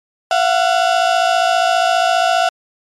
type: tone pair together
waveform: 35% pulse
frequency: 680.1 / 735 Hz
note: F5 / F#5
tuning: -46 / -12 cents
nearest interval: minor second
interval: 134 cents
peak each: -13 dBFS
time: 0.31-2.49 s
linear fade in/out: 2 ms
effects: low-pass 6000 Hz 12 dB/octave + MP3 96 kbps